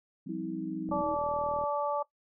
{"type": "chord", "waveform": "sine", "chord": "F suspended second", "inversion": "none", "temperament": "equal", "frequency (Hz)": [174.61, 196, 261.6], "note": ["F3", "G3", "C4"], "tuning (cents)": [0, 0, 0], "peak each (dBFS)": -40, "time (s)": [0.26, 1.02], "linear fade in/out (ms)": 10}
{"type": "tone with pitch glide", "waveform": "sine", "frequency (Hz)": [322.2, 315.6], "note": ["E4", "D#4"], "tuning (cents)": [-39, 25], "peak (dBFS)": -35, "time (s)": [0.29, 1.15], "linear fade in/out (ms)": 5, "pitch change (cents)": -36, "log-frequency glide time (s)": [0.52, 0.65]}
{"type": "click train", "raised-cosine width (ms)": 2, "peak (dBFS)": -31, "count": 31, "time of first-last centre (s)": [0.89, 1.638], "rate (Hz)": 40.1}
{"type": "harmonic tone", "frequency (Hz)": 290, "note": "D4", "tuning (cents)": -22, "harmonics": [2, 3, 4], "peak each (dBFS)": [-31, -33, -34], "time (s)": [0.91, 2.03], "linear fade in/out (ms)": 10}
{"effects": ["noise-tail reverb RT60 0.1 s tail -18 dB re dry"]}